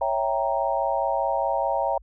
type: chord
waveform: sine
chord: C# diminished seventh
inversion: none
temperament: equal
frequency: 554.4 / 659.3 / 784 / 932.3 Hz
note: C#5 / E5 / G5 / Bb5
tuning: 0 / 0 / 0 / 0 cents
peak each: -27 dBFS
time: 0.01-1.98 s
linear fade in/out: 5 ms
effects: added 50 Hz sine -47 dBFS peak until 2.02 s